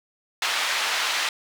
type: band-pass noise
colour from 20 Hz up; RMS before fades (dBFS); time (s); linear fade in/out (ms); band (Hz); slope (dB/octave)
white; -25; 0.42-1.29; 2; 880 to 3500; 12
effects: none